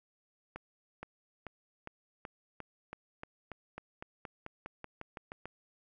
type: accelerating click train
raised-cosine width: 0.5 ms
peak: -27 dBFS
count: 19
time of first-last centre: 0.56-5.456 s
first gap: 470 ms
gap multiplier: 0.93
effects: none